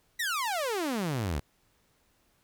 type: exponential sweep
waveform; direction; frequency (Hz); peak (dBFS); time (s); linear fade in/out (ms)
sawtooth; down; 1985 to 65.9; -25; 0.19-1.4; 10
effects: pink hiss -69 dBFS RMS until 2.43 s